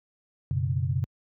sine chord, F# suspended fourth, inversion none, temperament equal, 92.5 / 123.47 / 138.59 Hz, F#2 / B2 / C#3, 0 / 0 / 0 cents, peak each -28 dBFS, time 0.51-1.04 s, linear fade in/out 0 ms, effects high-pass 60 Hz 12 dB/octave

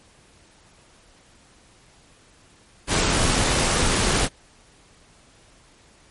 pink noise with amplitude modulation, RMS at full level -19 dBFS, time 2.87-4.29 s, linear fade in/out 50 ms, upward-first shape sine, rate 86.8 Hz, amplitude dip 25%, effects pink hiss -54 dBFS RMS until 6.1 s + MP3 48 kbps

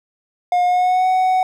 triangle tone with pitch glide, 715 to 744.9 Hz, F5 to F#5, +41 to +11 cents, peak -11 dBFS, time 0.52-1.43 s, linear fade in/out 2 ms, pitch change +70 cents, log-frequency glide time 0.64-1.07 s, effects none

